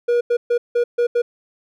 triangle tone bursts at uneven times, 479.1 Hz, A#4, 47 cents sharp, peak -12 dBFS, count 6, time 0.08-0.21 / 0.3-0.37 / 0.5-0.58 / 0.75-0.84 / 0.98-1.07 / 1.15-1.22 s, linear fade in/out 10 ms, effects none

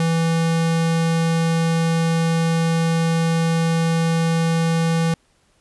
square tone, 164.81 Hz, E3, in tune, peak -17 dBFS, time 0-5.14 s, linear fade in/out 2 ms, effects pink hiss -61 dBFS RMS until 5.6 s + resampled to 24000 Hz

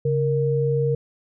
sine tone pair together, 138.6 / 466.2 Hz, C#3 / A#4, 0 / 0 cents, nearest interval octave + major sixth, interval 2100 cents, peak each -21 dBFS, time 0.05-0.95 s, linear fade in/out 5 ms, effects none

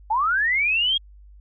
sine linear sweep, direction up, 820 to 3300 Hz, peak -18 dBFS, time 0.1-0.98 s, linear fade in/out 10 ms, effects added 50 Hz sine -44 dBFS peak until 1.4 s

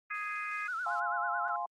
harmonic tone, 415.3 Hz, G#4, in tune, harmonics 3 / 4 / 5 / 6, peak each -38 / -39 / -40 / -41 dBFS, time 0.1-0.68 s, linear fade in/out 10 ms
blue noise, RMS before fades -50 dBFS, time 0.14-1 s, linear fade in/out 5 ms
sine tone with vibrato, 1396.9 Hz, F6, in tune, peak -33 dBFS, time 0.68-1.56 s, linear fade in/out 2 ms, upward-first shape sine, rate 9.1 Hz, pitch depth 120 cents each way
sine chord, F minor, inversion none, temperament equal, 698.5 / 830.6 / 1046.5 Hz, F5 / Ab5 / C6, 0 / 0 / 0 cents, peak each -37 dBFS, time 0.86-1.66 s, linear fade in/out 5 ms
effects low-pass 5000 Hz 12 dB/octave + Opus 24 kbps

